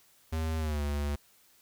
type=tone with pitch glide; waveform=square; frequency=80 to 72.52 Hz; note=D#2 to D2; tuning=+49 to -21 cents; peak=-30 dBFS; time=0.32-1.16 s; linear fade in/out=10 ms; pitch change=-170 cents; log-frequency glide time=0.58-0.82 s; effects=white hiss -63 dBFS RMS until 1.61 s